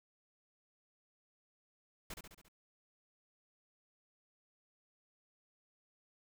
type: noise with echo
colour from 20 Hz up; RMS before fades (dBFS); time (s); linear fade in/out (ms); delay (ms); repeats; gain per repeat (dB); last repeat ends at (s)
pink; -45; 2.1-2.14; 5; 69; 5; -4; 2.485
effects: none